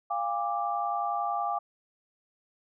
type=chord; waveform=sine; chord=D diminished; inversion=first; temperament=equal with one note detuned; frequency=698.5 / 809.3 / 1174.7 Hz; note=F5 / Ab5 / D6; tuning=0 / -45 / 0 cents; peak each=-32 / -31 / -32 dBFS; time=0.1-1.59 s; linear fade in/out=10 ms; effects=none